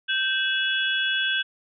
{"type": "tone cluster", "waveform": "sine", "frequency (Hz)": [1563, 2620, 2924, 3378], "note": ["G6", "E7", "F#7", "G#7"], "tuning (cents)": [-6, -11, -21, 29], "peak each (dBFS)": [-24, -32, -30, -27], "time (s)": [0.08, 1.43], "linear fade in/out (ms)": 20, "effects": []}